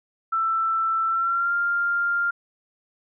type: tone with pitch glide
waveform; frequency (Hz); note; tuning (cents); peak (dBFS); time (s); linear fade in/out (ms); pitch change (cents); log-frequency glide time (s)
sine; 1331 to 1397.2; E6 to F6; +16 to 0; -20; 0.32-2.31; 10; +84; 1.06-1.54
effects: none